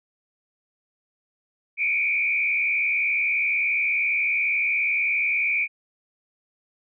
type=tone with frequency modulation; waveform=sine; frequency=2349 Hz; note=D7; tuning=in tune; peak=-20 dBFS; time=1.77-5.68 s; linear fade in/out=50 ms; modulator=71.7 Hz; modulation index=1.6; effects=none